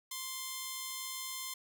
5% pulse tone pair together, 1046.5 / 3522 Hz, C6 / A7, 0 / +1 cents, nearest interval octave + major sixth, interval 2101 cents, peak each -28 / -37 dBFS, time 0.11-1.54 s, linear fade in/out 5 ms, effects none

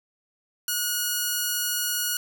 5% pulse tone, 1451 Hz, F#6, 34 cents flat, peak -13 dBFS, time 0.68-2.17 s, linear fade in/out 2 ms, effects none

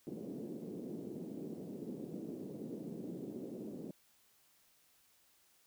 pink band-pass noise, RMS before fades -45 dBFS, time 0.07-3.91 s, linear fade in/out 0 ms, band 190 to 410 Hz, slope 24 dB/octave, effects white hiss -70 dBFS RMS until 5.66 s

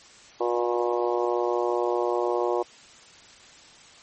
harmonic tone, 120 Hz, B2, 49 cents flat, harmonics 3 / 4 / 5 / 6 / 7 / 8 / 9, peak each -26 / -28 / -30 / -32 / -33 / -34 / -35 dBFS, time 0.4-2.63 s, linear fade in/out 10 ms, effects white hiss -50 dBFS RMS until 4.02 s + MP3 32 kbps

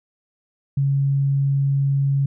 sine tone, 138.59 Hz, C#3, in tune, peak -16 dBFS, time 0.77-2.26 s, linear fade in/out 5 ms, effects none

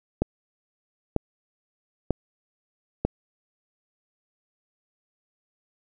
click train, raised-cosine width 2 ms, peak -8 dBFS, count 4, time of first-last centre 0.22-3.05 s, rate 1.06 Hz, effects none

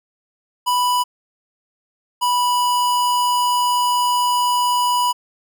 square tone pair in turn, 987.8 / 982.1 Hz, B5 / B5, 0 / -10 cents, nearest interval unison, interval 10 cents, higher first, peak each -16 dBFS, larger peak neither, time 0.66-1.04 / 2.21-5.13 s, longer second, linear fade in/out 20 ms, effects none

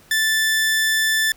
sawtooth tone, 1760 Hz, A6, in tune, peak -13 dBFS, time 0.11-1.32 s, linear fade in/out 2 ms, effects pink hiss -51 dBFS RMS until 1.36 s

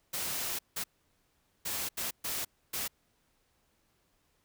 white noise bursts at uneven times, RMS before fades -35 dBFS, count 6, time 0.13-0.59 / 0.76-0.84 / 1.65-1.89 / 1.97-2.11 / 2.24-2.45 / 2.73-2.88 s, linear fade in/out 10 ms, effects pink hiss -73 dBFS RMS until 4.44 s

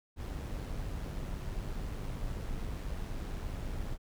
brown noise with amplitude modulation, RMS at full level -36 dBFS, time 0.16-3.98 s, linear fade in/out 50 ms, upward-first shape sine, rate 101 Hz, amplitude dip 35%, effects none

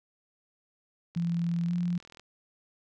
click train, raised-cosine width 0.2 ms, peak -32 dBFS, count 44, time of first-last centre 1.15-2.196 s, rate 41.1 Hz
sine tone with pitch glide, 170.4 to 174.89 Hz, F3 to F3, -42 to +3 cents, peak -26 dBFS, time 1.16-1.98 s, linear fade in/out 5 ms, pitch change +45 cents, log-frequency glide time 1.67-1.72 s
effects none

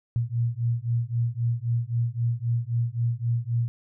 sine beating tone pair, 116.1 / 119.9 Hz, A#2 / A#2, -7 / +49 cents, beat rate 3.8 Hz, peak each -26 dBFS, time 0.16-3.68 s, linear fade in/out 0 ms, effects none

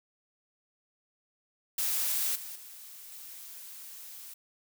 blue noise with level steps, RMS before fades -30 / -42 / -48 / -46 dBFS, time 1.78-4.34 s, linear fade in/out 5 ms, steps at 2.35 / 2.55 / 3.11 s, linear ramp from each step 10 ms, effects none

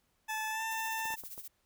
20% pulse tone with pitch glide, 870 to 892.4 Hz, A5 to A5, -20 to +24 cents, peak -29 dBFS, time 0.28-1.16 s, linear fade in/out 20 ms, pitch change +44 cents, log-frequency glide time 0.5-0.63 s
violet noise with tremolo, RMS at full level -43 dBFS, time 0.71-1.48 s, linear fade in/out 5 ms, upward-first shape sine, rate 15 Hz, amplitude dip 75%
clicks, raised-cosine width 1 ms, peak -36 dBFS, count 5, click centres 1.055 / 1.105 / 1.139 / 1.237 / 1.379 s
effects pink hiss -75 dBFS RMS until 1.65 s

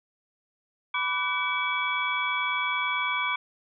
sine tone cluster, 993 / 1162 / 1504 / 2289 / 3359 Hz, B5 / D6 / F#6 / D7 / G#7, +9 / -19 / +28 / -45 / +19 cents, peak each -31 / -32 / -35 / -28 / -35 dBFS, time 0.94-3.36 s, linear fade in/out 5 ms, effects none

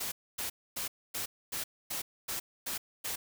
white noise bursts, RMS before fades -36 dBFS, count 9, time 0-3.16 s, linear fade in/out 10 ms, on 120 ms, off 260 ms, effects none

